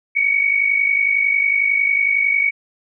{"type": "tone pair together", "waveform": "sine", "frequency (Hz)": [2234, 2285], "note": ["C#7", "D7"], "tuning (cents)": [13, -48], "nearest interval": "unison", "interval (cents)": 39, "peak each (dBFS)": [-15, -20], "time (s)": [0.15, 2.51], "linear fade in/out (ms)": 20, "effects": []}